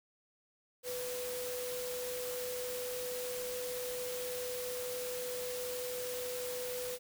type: tone in noise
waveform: sine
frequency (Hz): 497.2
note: B4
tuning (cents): +12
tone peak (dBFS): -38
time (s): 0.83-6.99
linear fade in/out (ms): 50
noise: white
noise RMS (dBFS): -43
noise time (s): 0.83-6.99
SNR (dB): +2
effects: none

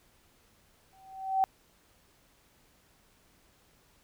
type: tone with exponential growth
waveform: sine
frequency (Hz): 767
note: G5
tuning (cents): -38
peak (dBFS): -20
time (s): 0.93-1.44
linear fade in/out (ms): 0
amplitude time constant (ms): 110
effects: pink hiss -65 dBFS RMS until 4.03 s

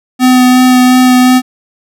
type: tone with vibrato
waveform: square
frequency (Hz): 252.8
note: B3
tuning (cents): +41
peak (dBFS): -4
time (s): 0.19-1.42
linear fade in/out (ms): 50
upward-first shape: sine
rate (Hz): 2.8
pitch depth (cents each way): 11
effects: none

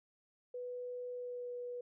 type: tone with pitch glide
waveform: sine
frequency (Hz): 493.9 to 488.8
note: B4 to B4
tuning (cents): 0 to -18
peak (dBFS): -40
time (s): 0.54-1.81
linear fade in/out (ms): 5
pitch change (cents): -18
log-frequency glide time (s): 1.12-1.52
effects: none

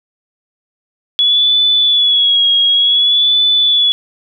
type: tone with vibrato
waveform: sine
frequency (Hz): 3387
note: G#7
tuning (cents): +33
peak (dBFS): -8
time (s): 1.19-3.92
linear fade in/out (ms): 0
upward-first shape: sine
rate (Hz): 0.55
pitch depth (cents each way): 53
effects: none

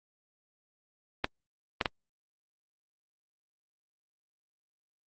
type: clicks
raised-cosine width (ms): 0.3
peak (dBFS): -10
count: 3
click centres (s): 1.244 / 1.812 / 1.858
effects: Opus 24 kbps

